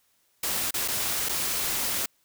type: noise with dropouts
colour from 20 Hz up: white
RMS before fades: -28 dBFS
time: 0.43-2.06 s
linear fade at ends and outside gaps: 5 ms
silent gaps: 0.709-0.74 / 0.879-0.882 / 1.288-1.292 s
effects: white hiss -68 dBFS RMS until 2.24 s